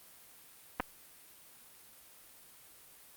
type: clicks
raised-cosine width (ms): 0.5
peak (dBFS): -17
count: 2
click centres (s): 0.799 / 0.803
effects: white hiss -57 dBFS RMS until 3.16 s + Opus 32 kbps